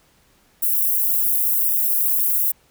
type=high-pass noise; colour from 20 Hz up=white; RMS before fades=-19 dBFS; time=0.62-2.52 s; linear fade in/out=10 ms; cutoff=12000 Hz; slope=24 dB/octave; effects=pink hiss -58 dBFS RMS until 2.7 s